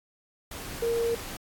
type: tone in noise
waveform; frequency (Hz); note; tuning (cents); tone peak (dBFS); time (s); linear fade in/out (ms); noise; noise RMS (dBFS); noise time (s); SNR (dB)
sine; 465; A#4; -4; -24; 0.82-1.15; 5; pink; -39; 0.51-1.37; +12
effects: AAC 64 kbps